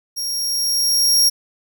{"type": "tone with level ramp", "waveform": "sawtooth", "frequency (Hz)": 5588, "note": "F8", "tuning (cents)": 0, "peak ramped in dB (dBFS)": [-20, -8], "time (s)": [0.16, 1.3], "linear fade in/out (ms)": 20, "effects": []}